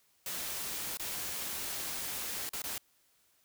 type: noise with dropouts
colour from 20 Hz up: white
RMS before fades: -38 dBFS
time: 0.26-2.78 s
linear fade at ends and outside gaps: 2 ms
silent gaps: 0.972-0.996 / 2.492-2.533 / 2.62-2.639 s
effects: white hiss -70 dBFS RMS until 3.44 s